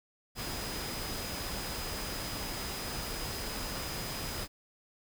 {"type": "tone in noise", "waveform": "sine", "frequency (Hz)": 4990, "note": "D#8", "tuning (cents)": 4, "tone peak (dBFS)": -44, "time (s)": [0.35, 4.48], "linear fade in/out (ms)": 50, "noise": "pink", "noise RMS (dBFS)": -38, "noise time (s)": [0.35, 4.48], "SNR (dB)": -9, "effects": []}